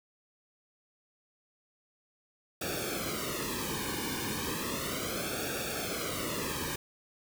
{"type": "noise with flanger", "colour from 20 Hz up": "pink", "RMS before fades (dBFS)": -35, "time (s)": [2.61, 6.76], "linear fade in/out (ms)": 5, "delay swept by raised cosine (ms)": [0.98, 1.53], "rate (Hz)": 0.34, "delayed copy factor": -1, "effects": []}